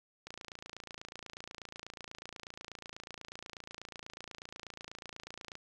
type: click train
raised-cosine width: 0.2 ms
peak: -27 dBFS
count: 150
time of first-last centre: 0.27-5.554 s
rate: 28.2 Hz
effects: none